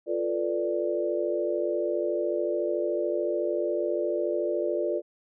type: chord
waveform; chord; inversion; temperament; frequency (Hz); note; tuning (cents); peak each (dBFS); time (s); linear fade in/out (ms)
sine; B half-diminished seventh; second; equal; 349.2 / 440 / 493.9 / 587.3; F4 / A4 / B4 / D5; 0 / 0 / 0 / 0; -29 / -32 / -33 / -29; 0.06-5.02; 50
effects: none